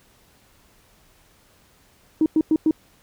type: tone bursts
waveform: sine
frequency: 314.8 Hz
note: D#4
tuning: 20 cents sharp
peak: -13 dBFS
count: 4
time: 2.21-2.71 s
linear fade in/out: 2 ms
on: 50 ms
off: 100 ms
effects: tanh soft clip ceiling -9 dBFS + pink hiss -57 dBFS RMS until 3.02 s